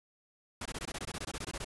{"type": "noise bursts", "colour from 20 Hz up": "pink", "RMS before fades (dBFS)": -39, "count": 16, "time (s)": [0.61, 1.646], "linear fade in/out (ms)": 5, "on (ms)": 46, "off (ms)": 20, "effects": ["resampled to 24000 Hz"]}